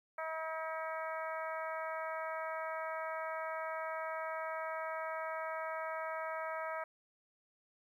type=harmonic tone; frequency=320 Hz; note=D#4; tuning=49 cents sharp; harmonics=2 / 3 / 4 / 5 / 6 / 7; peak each=-41 / -44 / -43 / -47 / -50 / -50 dBFS; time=0.18-6.84 s; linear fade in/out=5 ms; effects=12-bit